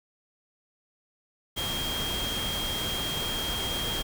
sine tone in noise, 3229 Hz, G#7, 49 cents flat, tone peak -31 dBFS, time 1.56-4.03 s, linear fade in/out 20 ms, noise pink, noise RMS -33 dBFS, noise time 1.56-4.03 s, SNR -1 dB, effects none

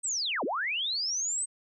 sine linear two-way sweep, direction down then up, 8372 to 215.1 to 8372 Hz, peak -28 dBFS, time 0.03-1.46 s, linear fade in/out 20 ms, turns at 0.44 s, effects none

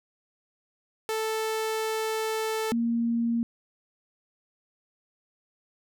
sawtooth / sine tone pair in turn, 440 / 233.1 Hz, A4 / A#3, 0 / 0 cents, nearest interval major seventh, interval 1100 cents, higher first, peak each -23 dBFS, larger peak neither, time 1.09-2.72 / 2.72-3.43 s, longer first, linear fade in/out 0 ms, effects none

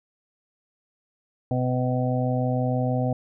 harmonic tone, 126.3 Hz, B2, 39 cents sharp, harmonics 1 / 2 / 4 / 5 / 6, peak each -24 / -27 / -30 / -31 / -32 dBFS, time 1.51-3.13 s, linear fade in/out 2 ms, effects none

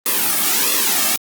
white noise with flanger, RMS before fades -17 dBFS, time 0.06-1.16 s, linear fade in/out 0 ms, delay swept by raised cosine 1.3 to 2.06 ms, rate 1.5 Hz, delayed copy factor -0.8, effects high-pass 200 Hz 12 dB/octave + Opus 32 kbps

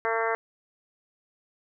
harmonic tone, 226.4 Hz, A3, 50 cents sharp, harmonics 2 / 3 / 4 / 5 / 6 / 7 / 8 / 9, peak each -29 / -31 / -32 / -33 / -34 / -34 / -35 / -36 dBFS, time 0.05-0.35 s, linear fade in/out 0 ms, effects none

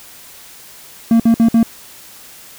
triangle tone bursts, 228.8 Hz, A#3, 32 cents flat, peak -5 dBFS, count 4, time 1.11-1.63 s, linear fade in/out 2 ms, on 88 ms, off 56 ms, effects white hiss -39 dBFS RMS until 2.58 s

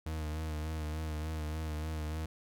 40% pulse tone with vibrato, 77.78 Hz, D#2, in tune, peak -34 dBFS, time 0.06-2.26 s, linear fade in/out 5 ms, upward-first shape sine, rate 3.4 Hz, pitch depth 36 cents each way, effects none

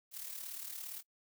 blue noise with amplitude modulation, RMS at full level -42 dBFS, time 0.11-1.03 s, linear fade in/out 50 ms, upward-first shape sine, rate 37.4 Hz, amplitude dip 60%, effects noise-tail reverb RT60 0.1 s tail -24 dB re dry

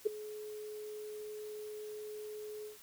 sine tone with ADSR envelope, 424.8 Hz, G#4, 39 cents sharp, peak -24 dBFS, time 0.05-2.78 s, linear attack 17 ms, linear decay 9 ms, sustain -18 dB, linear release 130 ms, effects white hiss -57 dBFS RMS until 2.82 s

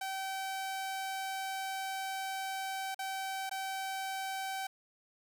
sawtooth tone with dropouts, 770 Hz, G5, 31 cents flat, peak -32 dBFS, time 0.01-4.67 s, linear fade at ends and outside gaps 5 ms, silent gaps 2.946-2.99 / 3.495-3.512 s, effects 11-bit

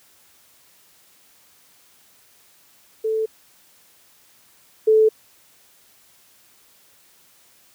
sine tone pair in turn, 440 / 436.5 Hz, A4 / A4, 0 / -14 cents, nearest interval unison, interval 14 cents, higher first, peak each -19 / -11 dBFS, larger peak second, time 3.04-3.26 / 4.87-5.09 s, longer neither, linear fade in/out 10 ms, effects white hiss -55 dBFS RMS until 7.74 s + high-pass 60 Hz 12 dB/octave

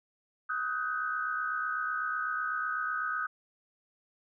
sine tone cluster, 1259 / 1493 / 1561 Hz, D#6 / F#6 / G6, +20 / +15 / -8 cents, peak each -33 / -34 / -38 dBFS, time 0.49-3.27 s, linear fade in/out 10 ms, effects none

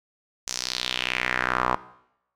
sawtooth tone with band-pass filter sweep, 62.4 Hz, B1, 19 cents sharp, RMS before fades -27 dBFS, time 0.47-1.76 s, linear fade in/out 5 ms, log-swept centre 6400 to 1000 Hz, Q 3, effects noise-tail reverb RT60 0.8 s tail -18 dB re dry

